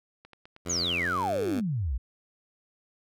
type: clicks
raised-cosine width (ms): 0.3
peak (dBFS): -33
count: 8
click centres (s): 0.25 / 0.333 / 0.455 / 0.564 / 0.671 / 0.717 / 0.76 / 0.882
type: tone with pitch glide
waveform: 10% pulse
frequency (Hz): 86.9 to 98.68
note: F2 to G2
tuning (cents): -8 to +12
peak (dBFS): -25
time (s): 0.65-1.61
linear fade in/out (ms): 20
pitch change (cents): +220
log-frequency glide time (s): 1.04-1.34
type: exponential sweep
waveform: sine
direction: down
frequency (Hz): 7040 to 53.8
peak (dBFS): -26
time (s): 0.69-1.98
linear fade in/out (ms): 10
effects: none